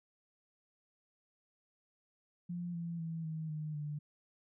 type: tone with pitch steps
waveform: sine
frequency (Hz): 174.61 / 169.05 / 163.67 / 158.46 / 153.42 / 148.53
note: F3 / E3 / E3 / D#3 / D#3 / D3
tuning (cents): 0 / +44 / -12 / +32 / -24 / +20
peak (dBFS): -37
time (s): 2.49-3.99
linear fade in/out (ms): 10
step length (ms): 250
effects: none